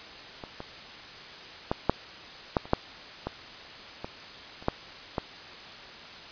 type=clicks; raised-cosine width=1 ms; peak=-24 / -23 / -11 / -6 / -8 / -28 / -6 / -16 / -20 / -29 / -9 / -13 dBFS; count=12; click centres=0.438 / 0.604 / 1.715 / 1.896 / 2.568 / 2.655 / 2.734 / 3.27 / 4.045 / 4.625 / 4.684 / 5.182 s; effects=white hiss -44 dBFS RMS until 6.31 s + resampled to 11025 Hz